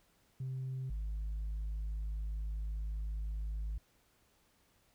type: tone pair in turn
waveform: sine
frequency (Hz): 130.81 / 52.56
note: C3 / G#1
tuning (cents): 0 / +21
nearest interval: octave + major third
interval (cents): 1579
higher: first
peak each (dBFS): -35 / -33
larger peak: second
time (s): 0.4-0.9 / 0.9-3.78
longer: second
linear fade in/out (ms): 5
effects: tanh soft clip ceiling -34 dBFS + pink hiss -71 dBFS RMS until 4.94 s